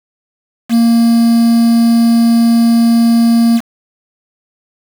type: tone with quantisation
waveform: triangle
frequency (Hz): 231.9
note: A#3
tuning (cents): -9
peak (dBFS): -4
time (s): 0.69-3.61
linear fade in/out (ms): 50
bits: 4
effects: none